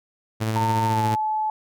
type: tone with tremolo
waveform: sawtooth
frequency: 110.2 Hz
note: A2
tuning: 3 cents sharp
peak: -17 dBFS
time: 0.4-1.16 s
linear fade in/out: 20 ms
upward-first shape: sine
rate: 14 Hz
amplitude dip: 30%
type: tone with pitch glide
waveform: sine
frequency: 906 to 863.1 Hz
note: A#5 to A5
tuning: -50 to -34 cents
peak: -21 dBFS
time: 0.56-1.5 s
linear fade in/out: 2 ms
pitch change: -84 cents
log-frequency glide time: 0.85-1.04 s
effects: none